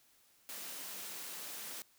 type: high-pass noise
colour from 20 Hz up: white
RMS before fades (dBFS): -45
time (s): 0.49-1.82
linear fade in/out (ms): 0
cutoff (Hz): 160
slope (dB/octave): 48
effects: white hiss -68 dBFS RMS until 1.98 s